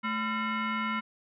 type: tone with frequency modulation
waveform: sine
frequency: 574 Hz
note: D5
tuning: 40 cents flat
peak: -28 dBFS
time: 0.03-1.01 s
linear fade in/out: 20 ms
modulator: 793 Hz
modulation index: 2.3
effects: none